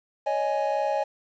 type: chord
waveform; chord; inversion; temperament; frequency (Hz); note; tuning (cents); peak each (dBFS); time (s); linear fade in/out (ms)
triangle; C# suspended second; none; equal with one note detuned; 559.5 / 622.3 / 830.6; C#5 / D#5 / G#5; +16 / 0 / 0; -26 / -26 / -25; 0.26-1.04; 10
effects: resampled to 16000 Hz + 9-bit